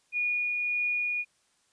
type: tone with tremolo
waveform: sine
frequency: 2446 Hz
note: D#7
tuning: 30 cents flat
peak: -25 dBFS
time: 0.12-1.25 s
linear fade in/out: 50 ms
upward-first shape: triangle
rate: 1.7 Hz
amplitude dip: 25%
effects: white hiss -69 dBFS RMS until 1.72 s + resampled to 22050 Hz